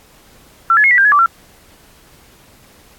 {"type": "tone with pitch steps", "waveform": "sine", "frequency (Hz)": [1348, 1706, 2161, 1958, 1592, 1692, 1163, 1357], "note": ["E6", "G#6", "C#7", "B6", "G6", "G#6", "D6", "E6"], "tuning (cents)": [38, 46, -45, -15, 26, 32, -17, 50], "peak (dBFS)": -7, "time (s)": [0.7, 1.26], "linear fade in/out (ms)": 2, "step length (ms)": 70, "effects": ["pink hiss -47 dBFS RMS until 2.98 s", "AAC 64 kbps"]}